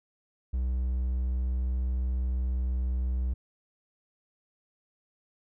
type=tone; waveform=triangle; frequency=62.9 Hz; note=B1; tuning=32 cents sharp; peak=-24 dBFS; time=0.53-3.34 s; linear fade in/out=10 ms; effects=none